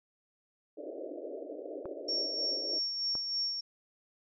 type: band-pass noise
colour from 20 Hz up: white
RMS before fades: -42 dBFS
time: 0.77-2.79 s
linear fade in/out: 10 ms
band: 280 to 640 Hz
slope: 96 dB/octave
type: clicks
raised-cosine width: 1 ms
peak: -29 dBFS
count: 2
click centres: 1.856 / 3.153 s
type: tone with tremolo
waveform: sine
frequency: 5500 Hz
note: F8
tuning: 27 cents flat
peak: -29 dBFS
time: 2.08-3.61 s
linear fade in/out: 10 ms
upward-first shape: sine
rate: 3.2 Hz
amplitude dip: 45%
effects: none